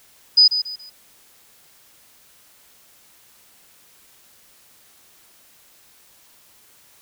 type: tone with echo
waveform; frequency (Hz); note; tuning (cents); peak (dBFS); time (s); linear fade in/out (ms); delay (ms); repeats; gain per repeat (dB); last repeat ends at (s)
sine; 4977; D#8; 0; -8; 0.37-0.48; 10; 140; 3; -10; 0.9
effects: white hiss -53 dBFS RMS until 7.01 s